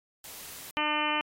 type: noise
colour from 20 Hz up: white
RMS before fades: -44 dBFS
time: 0.24-0.71 s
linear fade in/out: 2 ms
type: harmonic tone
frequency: 300.9 Hz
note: D4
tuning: 42 cents sharp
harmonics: 1 / 2 / 3 / 4 / 5 / 6 / 7 / 8 / 9 / 10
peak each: -36 / -38 / -32 / -33 / -40 / -37 / -38 / -34 / -37 / -34 dBFS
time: 0.77-1.21 s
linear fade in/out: 0 ms
effects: AAC 48 kbps